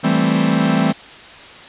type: chord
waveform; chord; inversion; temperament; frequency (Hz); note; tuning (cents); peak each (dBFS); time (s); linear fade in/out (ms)
45% pulse; A minor seventh; second; equal; 164.81 / 196 / 220 / 261.6; E3 / G3 / A3 / C4; 0 / 0 / 0 / 0; -19; 0.03-0.93; 20
effects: white hiss -38 dBFS RMS until 1.68 s + resampled to 8000 Hz